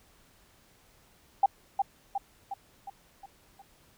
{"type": "tone with echo", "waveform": "sine", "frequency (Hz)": 792, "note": "G5", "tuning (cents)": 18, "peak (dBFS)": -17, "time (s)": [1.43, 1.46], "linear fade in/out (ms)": 5, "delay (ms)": 360, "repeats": 6, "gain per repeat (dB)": -5, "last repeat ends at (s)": 3.62, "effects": ["pink hiss -62 dBFS RMS until 3.97 s"]}